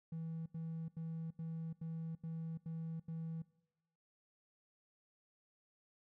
triangle tone bursts, 162.9 Hz, E3, 20 cents flat, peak -38 dBFS, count 8, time 0.12-3.421 s, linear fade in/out 5 ms, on 340 ms, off 83 ms, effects noise-tail reverb RT60 0.9 s tail -22 dB re dry + tanh soft clip ceiling -35 dBFS

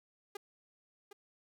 sawtooth tone with echo, 406.2 Hz, G#4, 38 cents flat, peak -36 dBFS, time 0.35-0.37 s, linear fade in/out 5 ms, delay 760 ms, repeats 1, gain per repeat -10 dB, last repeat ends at 1.13 s, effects none

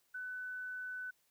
sine tone, 1500 Hz, F#6, 23 cents sharp, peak -40 dBFS, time 0.14-1.11 s, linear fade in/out 10 ms, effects white hiss -75 dBFS RMS until 1.3 s

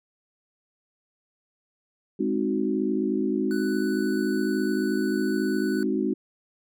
sine chord, Ab dominant seventh, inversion none, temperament equal, 207.7 / 261.6 / 311.1 / 370 Hz, Ab3 / C4 / Eb4 / Gb4, 0 / 0 / 0 / 0 cents, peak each -28 dBFS, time 2.19-6.14 s, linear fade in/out 10 ms
square tone, 1489 Hz, F#6, 11 cents sharp, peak -36 dBFS, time 3.51-5.83 s, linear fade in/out 0 ms
effects none

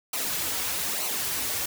white noise with flanger, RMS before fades -29 dBFS, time 0.13-1.66 s, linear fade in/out 5 ms, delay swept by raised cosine 0.57 to 5.77 ms, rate 1.1 Hz, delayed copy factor -0.6, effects none

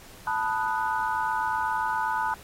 sine chord, B dominant seventh, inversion third, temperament equal, 880 / 987.8 / 1244.5 / 1480 Hz, A5 / B5 / D#6 / F#6, 0 / 0 / 0 / 0 cents, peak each -28 / -29 / -34 / -31 dBFS, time 0.27-2.34 s, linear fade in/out 2 ms, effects pink hiss -49 dBFS RMS until 2.43 s + AAC 48 kbps

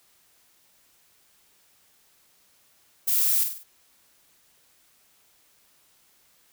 violet noise with echo, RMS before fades -23 dBFS, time 3.07-3.44 s, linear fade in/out 10 ms, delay 49 ms, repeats 4, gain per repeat -6 dB, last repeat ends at 3.636 s, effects white hiss -62 dBFS RMS until 6.52 s

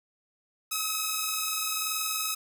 5% pulse tone pair together, 1272 / 1292.7 Hz, D#6 / E6, +38 / -34 cents, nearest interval unison, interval 28 cents, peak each -18 / -21 dBFS, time 0.71-2.35 s, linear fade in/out 10 ms, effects none

